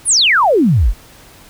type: exponential sweep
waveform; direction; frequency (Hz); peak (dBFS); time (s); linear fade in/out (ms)
sine; down; 11175 to 36.66; -8; 0.05-0.94; 50
effects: pink hiss -42 dBFS RMS until 1.49 s